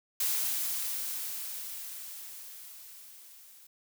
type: noise with level ramp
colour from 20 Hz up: blue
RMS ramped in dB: -29 to -55 dBFS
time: 0.2-3.67 s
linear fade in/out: 5 ms
effects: none